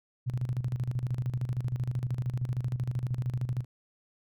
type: tone with tremolo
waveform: sine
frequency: 124.2 Hz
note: B2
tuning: 10 cents sharp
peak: -26 dBFS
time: 0.26-3.65 s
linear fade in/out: 20 ms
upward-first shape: square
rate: 13 Hz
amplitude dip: 70%
effects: none